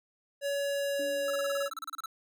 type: tone with pitch glide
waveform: square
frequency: 564 to 559.8 Hz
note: C#5 to C#5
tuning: +30 to +17 cents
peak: -30 dBFS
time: 0.41-1.7 s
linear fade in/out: 50 ms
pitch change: -13 cents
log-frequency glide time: 0.63-1.33 s
type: tone with exponential decay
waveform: sine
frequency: 289.9 Hz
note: D4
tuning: 22 cents flat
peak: -38 dBFS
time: 0.99-2.01 s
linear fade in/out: 5 ms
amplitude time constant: 220 ms
type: tone bursts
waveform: square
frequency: 1318.5 Hz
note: E6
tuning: in tune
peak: -36 dBFS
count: 15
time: 1.28-2.059 s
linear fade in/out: 2 ms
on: 23 ms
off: 31 ms
effects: none